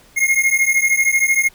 square beating tone pair, 2141 / 2154 Hz, C7 / C7, +39 / +50 cents, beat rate 13 Hz, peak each -17 dBFS, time 0.16-1.49 s, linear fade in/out 20 ms, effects pink hiss -49 dBFS RMS until 1.54 s

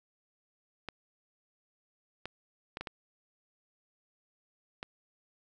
clicks, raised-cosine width 0.3 ms, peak -22 dBFS, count 6, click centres 0.887 / 2.256 / 2.771 / 2.81 / 2.872 / 4.829 s, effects none

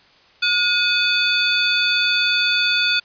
sine tone cluster, 1438 / 2515 / 3494 / 4492 Hz, F#6 / D#7 / A7 / C#8, -50 / +18 / -13 / +22 cents, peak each -21 dBFS, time 0.42-3 s, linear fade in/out 10 ms, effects white hiss -52 dBFS RMS until 3.04 s + resampled to 11025 Hz

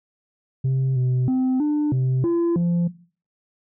sine tone with pitch steps, 132.4 / 126.8 / 258 / 298 / 129.6 / 340 / 172.6 Hz, C3 / B2 / C4 / D4 / C3 / F4 / F3, +21 / +46 / -24 / +25 / -16 / -46 / -20 cents, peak -15 dBFS, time 0.64-2.88 s, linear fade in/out 10 ms, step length 320 ms, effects noise-tail reverb RT60 0.4 s tail -18 dB re dry + tanh soft clip ceiling -17 dBFS

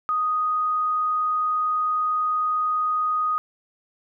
sine tone, 1244.5 Hz, D#6, in tune, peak -20 dBFS, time 0.09-3.38 s, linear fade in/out 0 ms, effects none

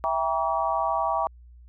sine chord, E diminished seventh, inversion none, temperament just, 659.3 / 791.1 / 949.3 / 1139.2 Hz, E5 / G5 / Bb5 / Db6, 0 / +16 / +31 / +47 cents, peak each -28 dBFS, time 0.04-1.27 s, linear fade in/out 0 ms, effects added 60 Hz sine -46 dBFS peak until 1.68 s

